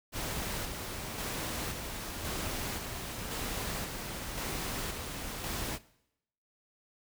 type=noise with tremolo; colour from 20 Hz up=pink; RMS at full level=-36 dBFS; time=0.12-5.79 s; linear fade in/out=50 ms; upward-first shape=square; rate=0.94 Hz; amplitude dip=35%; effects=noise-tail reverb RT60 0.8 s tail -20 dB re dry